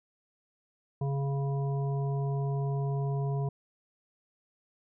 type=harmonic tone with a mistuned harmonic; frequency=138.59 Hz; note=C#3; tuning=in tune; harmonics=1 / 3 / 5 / 7; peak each=-28 / -38 / -42 / -45 dBFS; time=1.01-3.49 s; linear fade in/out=5 ms; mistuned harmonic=7; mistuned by=+16 cents; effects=none